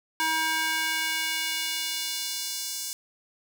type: tone with high-pass filter sweep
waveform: square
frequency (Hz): 318.9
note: D#4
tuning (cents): +43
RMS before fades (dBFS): -29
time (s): 0.2-2.93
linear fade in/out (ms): 0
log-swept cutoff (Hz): 1100 to 6200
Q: 1.2
effects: none